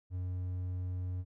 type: tone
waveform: triangle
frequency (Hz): 90.9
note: F#2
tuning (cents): -30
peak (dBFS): -32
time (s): 0.1-1.25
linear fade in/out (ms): 50
effects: none